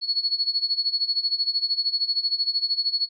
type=tone with tremolo; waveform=sine; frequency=4382 Hz; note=C#8; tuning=21 cents flat; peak=-18 dBFS; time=0.01-3.09 s; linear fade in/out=50 ms; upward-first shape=sine; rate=13 Hz; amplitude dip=85%; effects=none

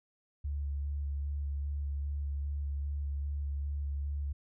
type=tone with vibrato; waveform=sine; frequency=71.3 Hz; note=C#2; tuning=49 cents sharp; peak=-32 dBFS; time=0.44-4.33 s; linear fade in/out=10 ms; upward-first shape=square; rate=2.5 Hz; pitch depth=14 cents each way; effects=none

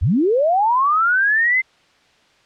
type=linear sweep; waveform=sine; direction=up; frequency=58.27 to 2093 Hz; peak=-13 dBFS; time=0.01-1.62 s; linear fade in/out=20 ms; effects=white hiss -55 dBFS RMS until 2.45 s + low-pass 4000 Hz 12 dB/octave

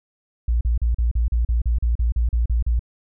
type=tone bursts; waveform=sine; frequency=58.27 Hz; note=A#1; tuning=in tune; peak=-16 dBFS; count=14; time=0.48-2.794 s; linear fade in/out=5 ms; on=130 ms; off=38 ms; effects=none

